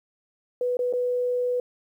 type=tone with dropouts; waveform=sine; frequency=493.9 Hz; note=B4; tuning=in tune; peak=-22 dBFS; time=0.61-1.6 s; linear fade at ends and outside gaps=2 ms; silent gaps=0.77-0.791 / 0.927-0.935 s; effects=10-bit